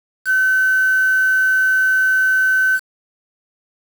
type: tone with quantisation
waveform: sine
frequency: 1525 Hz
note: G6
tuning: 48 cents flat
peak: -12 dBFS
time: 0.25-2.8 s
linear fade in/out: 50 ms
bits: 5
effects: none